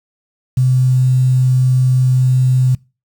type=tone with quantisation; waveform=sine; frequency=128.2 Hz; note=C3; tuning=35 cents flat; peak=-9 dBFS; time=0.57-2.75 s; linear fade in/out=5 ms; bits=6; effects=noise-tail reverb RT60 0.3 s tail -24 dB re dry